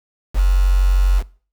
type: tone with quantisation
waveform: sine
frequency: 46.25 Hz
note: F#1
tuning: in tune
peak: -10 dBFS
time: 0.34-1.23 s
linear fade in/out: 50 ms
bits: 5
effects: noise-tail reverb RT60 0.4 s tail -21 dB re dry